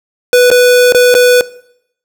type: tone with dropouts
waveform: square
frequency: 493.9 Hz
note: B4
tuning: in tune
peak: -4 dBFS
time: 0.33-1.41 s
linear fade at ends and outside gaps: 1 ms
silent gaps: 0.503-0.514 / 0.923-0.947 / 1.142-1.15 s
effects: noise-tail reverb RT60 0.7 s tail -19 dB re dry